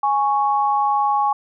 sine tone pair together, 830.6 / 1108.7 Hz, G#5 / C#6, 0 / 0 cents, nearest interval perfect fourth, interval 500 cents, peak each -17 / -20 dBFS, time 0.03-1.33 s, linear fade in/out 5 ms, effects none

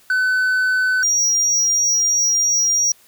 triangle tone pair in turn, 1510 / 5701 Hz, F#6 / F8, +35 / +35 cents, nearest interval octave + major seventh, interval 2300 cents, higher second, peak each -13 dBFS, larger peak neither, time 0.1-1.03 / 1.03-2.92 s, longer second, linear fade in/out 2 ms, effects white hiss -52 dBFS RMS until 3.07 s

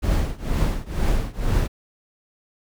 brown noise with tremolo, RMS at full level -18 dBFS, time 0.02-1.68 s, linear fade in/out 20 ms, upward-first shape triangle, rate 2.1 Hz, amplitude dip 95%, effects none

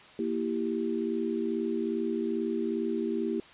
sine chord, E diminished, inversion second, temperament equal, 233.1 / 329.6 / 392 Hz, Bb3 / E4 / G4, 0 / 0 / 0 cents, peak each -32 dBFS, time 0.19-3.4 s, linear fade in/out 2 ms, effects white hiss -52 dBFS RMS until 3.53 s + resampled to 8000 Hz

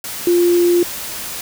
sine tone in noise, 349.2 Hz, F4, in tune, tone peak -10 dBFS, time 0.27-0.83 s, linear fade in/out 2 ms, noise white, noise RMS -27 dBFS, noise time 0.04-1.41 s, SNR +14 dB, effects none

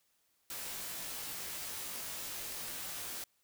white noise with comb filter, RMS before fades -42 dBFS, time 0.5-3.24 s, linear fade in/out 2 ms, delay 19 ms, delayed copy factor -0.95, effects white hiss -75 dBFS RMS until 3.43 s

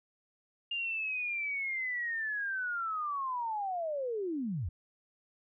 sine linear sweep, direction down, 2820 to 69.3 Hz, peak -32 dBFS, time 0.71-4.69 s, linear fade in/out 5 ms, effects none

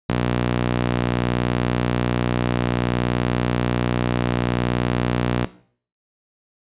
sawtooth tone with high-pass filter, 60.6 Hz, B1, 32 cents flat, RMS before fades -21 dBFS, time 0.09-5.45 s, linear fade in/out 5 ms, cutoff 150 Hz, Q 1.1, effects noise-tail reverb RT60 0.5 s tail -17 dB re dry + resampled to 8000 Hz

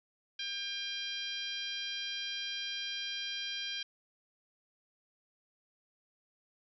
harmonic tone, 800 Hz, G5, 35 cents sharp, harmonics 2 / 3 / 4 / 5 / 6 / 7, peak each -46 / -44 / -39 / -44 / -45 / -49 dBFS, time 0.39-3.83 s, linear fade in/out 5 ms, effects none

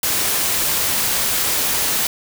white noise, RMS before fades -19 dBFS, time 0.03-2.07 s, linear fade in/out 2 ms, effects none

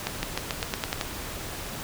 accelerating click train, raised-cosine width 0.2 ms, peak -9 dBFS, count 9, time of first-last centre 0.07-1.012 s, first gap 160 ms, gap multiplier 0.91, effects pink hiss -36 dBFS RMS until 1.83 s

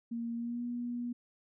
sine tone with pitch glide, 233.1 to 241.2 Hz, A#3 to B3, 0 to -41 cents, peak -34 dBFS, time 0.11-1.13 s, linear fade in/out 10 ms, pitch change +59 cents, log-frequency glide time 0.35-0.63 s, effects none

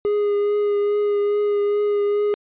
triangle tone with vibrato, 411.7 Hz, G#4, 15 cents flat, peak -15 dBFS, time 0.05-2.34 s, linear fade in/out 0 ms, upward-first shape triangle, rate 2.4 Hz, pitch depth 18 cents each way, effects resampled to 8000 Hz

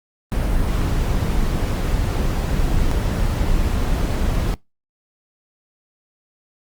brown noise with dropouts, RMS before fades -19 dBFS, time 0.32-4.54 s, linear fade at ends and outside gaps 0 ms, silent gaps 2.908-2.914 s, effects noise-tail reverb RT60 0.2 s tail -24 dB re dry + Opus 32 kbps

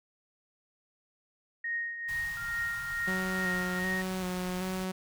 sine tone with tremolo, 1864.7 Hz, A#6, in tune, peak -29 dBFS, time 1.64-4.02 s, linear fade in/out 5 ms, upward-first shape triangle, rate 2.3 Hz, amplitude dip 65%
pink band-stop noise, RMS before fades -46 dBFS, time 2.08-4.85 s, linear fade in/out 10 ms, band 180 to 770 Hz, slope 48 dB/octave
sine tone, 1396.9 Hz, F6, in tune, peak -38 dBFS, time 2.37-3.79 s, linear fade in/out 0 ms
sawtooth tone with vibrato, 184.3 Hz, F#3, 7 cents flat, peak -28 dBFS, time 3.07-4.92 s, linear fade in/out 10 ms, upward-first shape square, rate 1.3 Hz, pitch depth 21 cents each way
effects none

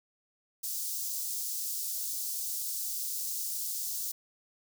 white high-pass noise, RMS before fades -35 dBFS, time 0.63-4.12 s, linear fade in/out 10 ms, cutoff 4900 Hz, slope 24 dB/octave, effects none

